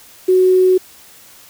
sine tone with quantisation, 370.5 Hz, F#4, 2 cents sharp, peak -8 dBFS, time 0.28-0.78 s, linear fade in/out 10 ms, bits 6, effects white hiss -43 dBFS RMS until 1.49 s

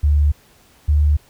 sine tone pair in turn, 73.4 / 74.17 Hz, D2 / D2, 0 / +18 cents, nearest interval unison, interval 18 cents, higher second, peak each -11 dBFS, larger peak neither, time 0.03-0.32 / 0.88-1.17 s, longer neither, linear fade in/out 10 ms, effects pink hiss -52 dBFS RMS until 1.29 s

